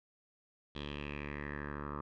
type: tone with low-pass filter sweep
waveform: 10% pulse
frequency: 72.7 Hz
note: D2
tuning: 17 cents flat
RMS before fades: -42 dBFS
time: 0.75-2.01 s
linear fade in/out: 5 ms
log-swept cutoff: 3500 to 1200 Hz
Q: 5
effects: none